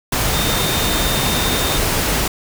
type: tone in noise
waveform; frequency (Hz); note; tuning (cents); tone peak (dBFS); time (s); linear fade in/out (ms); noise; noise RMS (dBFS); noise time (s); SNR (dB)
sine; 3650; A#7; -37; -24; 0.33-1.78; 5; pink; -18; 0.12-2.28; -9
effects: none